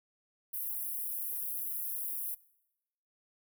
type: high-pass noise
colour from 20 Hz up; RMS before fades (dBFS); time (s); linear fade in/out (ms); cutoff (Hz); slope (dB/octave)
pink; -37; 0.53-2.35; 10; 11000; 48
effects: noise-tail reverb RT60 0.9 s tail -22 dB re dry